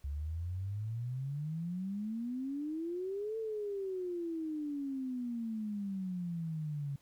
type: exponential two-way sweep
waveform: sine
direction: up then down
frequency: 68.7 to 450 to 138.3 Hz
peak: -35 dBFS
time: 0.04-6.96 s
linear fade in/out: 5 ms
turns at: 3.38 s
effects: pink hiss -69 dBFS RMS until 7.01 s